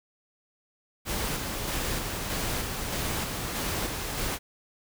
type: noise with tremolo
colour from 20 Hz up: pink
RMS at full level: -30 dBFS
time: 1.05-4.39 s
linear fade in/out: 50 ms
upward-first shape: square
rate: 1.6 Hz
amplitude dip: 30%
effects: none